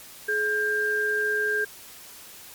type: tone pair together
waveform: sine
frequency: 424.1 / 1595 Hz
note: G#4 / G6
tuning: +36 / +30 cents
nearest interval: octave + major seventh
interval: 2294 cents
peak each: -28 / -23 dBFS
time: 0.28-1.65 s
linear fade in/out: 10 ms
effects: white hiss -45 dBFS RMS until 2.54 s + MP3 96 kbps